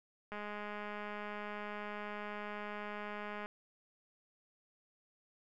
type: click train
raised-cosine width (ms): 0.5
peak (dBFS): -29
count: 654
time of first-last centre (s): 0.32-3.459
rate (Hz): 208
effects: none